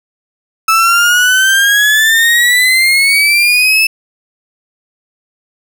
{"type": "exponential sweep", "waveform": "35% pulse", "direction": "up", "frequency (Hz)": [1306, 2637], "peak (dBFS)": -5, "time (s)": [0.68, 3.87], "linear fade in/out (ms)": 5, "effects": []}